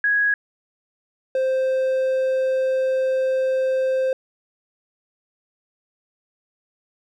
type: tone pair in turn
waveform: sine / triangle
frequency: 1661.2 / 523.2 Hz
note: G#6 / C5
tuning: 0 / 0 cents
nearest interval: octave + minor sixth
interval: 2000 cents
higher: first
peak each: -16 dBFS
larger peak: neither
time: 0.04-0.34 / 1.35-4.13 s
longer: second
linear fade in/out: 2 ms
effects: none